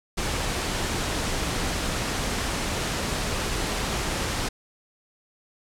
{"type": "noise", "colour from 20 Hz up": "pink", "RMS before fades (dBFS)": -27, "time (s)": [0.17, 4.49], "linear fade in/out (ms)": 10, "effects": ["low-pass 9000 Hz 12 dB/octave"]}